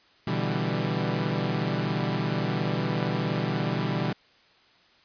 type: chord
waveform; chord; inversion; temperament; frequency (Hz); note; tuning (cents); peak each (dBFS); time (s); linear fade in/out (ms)
sawtooth; E minor seventh; second; equal with one note detuned; 123.47 / 147.77 / 164.81 / 196; B2 / D3 / E3 / G3; 0 / +11 / 0 / 0; -27; 0.27-4.13; 5
effects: white hiss -59 dBFS RMS until 5.04 s + resampled to 11025 Hz